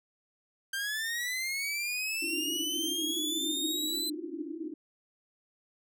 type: linear sweep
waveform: sawtooth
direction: up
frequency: 1568 to 4061 Hz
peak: -28 dBFS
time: 0.73-4.1 s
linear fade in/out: 5 ms
type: band-pass noise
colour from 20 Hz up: pink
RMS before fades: -38 dBFS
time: 2.22-4.74 s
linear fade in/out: 5 ms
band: 290 to 340 Hz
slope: 96 dB/octave
effects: none